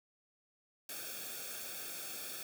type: noise with comb filter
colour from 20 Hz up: white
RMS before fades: -44 dBFS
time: 0.89-2.43 s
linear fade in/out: 2 ms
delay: 1 ms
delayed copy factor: -0.8
effects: none

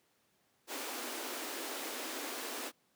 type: high-pass noise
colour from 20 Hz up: pink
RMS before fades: -41 dBFS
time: 0.67-2.72 s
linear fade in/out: 50 ms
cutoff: 240 Hz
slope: 96 dB/octave
effects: pink hiss -73 dBFS RMS until 2.95 s + high-pass 150 Hz 12 dB/octave

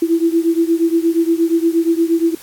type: beating tone pair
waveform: sine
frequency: 329.6 / 338.1 Hz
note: E4 / E4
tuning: 0 / +44 cents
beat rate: 8.5 Hz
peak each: -14 / -16 dBFS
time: 0.02-2.35 s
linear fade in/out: 5 ms
effects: white hiss -40 dBFS RMS until 2.42 s + AAC 64 kbps

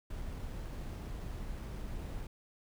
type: noise with sample-and-hold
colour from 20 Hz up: brown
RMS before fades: -41 dBFS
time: 0.1-2.27 s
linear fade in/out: 5 ms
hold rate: 11025 Hz
effects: none

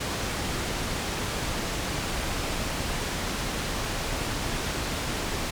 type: low-pass noise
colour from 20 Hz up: pink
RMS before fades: -30 dBFS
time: 0-5.51 s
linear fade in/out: 10 ms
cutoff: 8100 Hz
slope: 12 dB/octave
effects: none

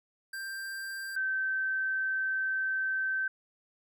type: tone pair in turn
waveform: square / sine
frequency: 1579 / 1546.5 Hz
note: G6 / G6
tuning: +12 / -24 cents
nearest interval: unison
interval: 36 cents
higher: first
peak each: -37 / -28 dBFS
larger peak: second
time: 0.33-1.16 / 1.16-3.28 s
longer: second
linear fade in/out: 5 ms
effects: none

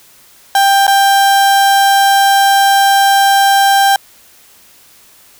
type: tone with dropouts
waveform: 35% pulse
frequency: 790 Hz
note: G5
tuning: 13 cents sharp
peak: -5 dBFS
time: 0.55-3.96 s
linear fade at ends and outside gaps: 2 ms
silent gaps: 0.868-0.878 s
effects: white hiss -44 dBFS RMS until 5.39 s

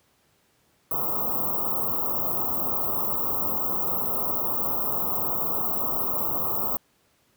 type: band-stop noise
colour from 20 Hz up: white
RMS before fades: -26 dBFS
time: 0.91-6.77 s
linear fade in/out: 2 ms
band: 1300 to 14000 Hz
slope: 96 dB/octave
effects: pink hiss -65 dBFS RMS until 7.36 s + high-pass 80 Hz 12 dB/octave

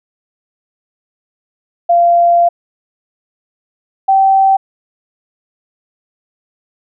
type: tone pair in turn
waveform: sine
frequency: 690 / 774.5 Hz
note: F5 / G5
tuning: -21 / -21 cents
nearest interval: major second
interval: 200 cents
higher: second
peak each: -6 dBFS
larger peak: neither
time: 1.89-2.49 / 4.08-4.57 s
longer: first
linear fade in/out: 10 ms
effects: none

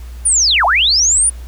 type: linear two-way sweep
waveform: sine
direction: down then up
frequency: 9730 to 643 to 9730 Hz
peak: -9 dBFS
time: 0.25-1.3 s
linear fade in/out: 10 ms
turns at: 0.65 s
effects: added 60 Hz sine -27 dBFS peak until 1.47 s + pink hiss -44 dBFS RMS until 1.47 s

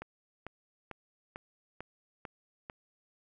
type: click train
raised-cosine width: 0.5 ms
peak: -26 dBFS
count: 7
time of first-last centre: 0.02-2.699 s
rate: 2.24 Hz
effects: none

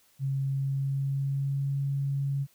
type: tone with pitch glide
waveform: sine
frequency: 136.2 to 138.9 Hz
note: C#3 to C#3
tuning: -30 to +4 cents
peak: -26 dBFS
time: 0.19-2.47 s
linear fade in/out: 50 ms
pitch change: +34 cents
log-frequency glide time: 0.42-1.77 s
effects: white hiss -64 dBFS RMS until 2.54 s

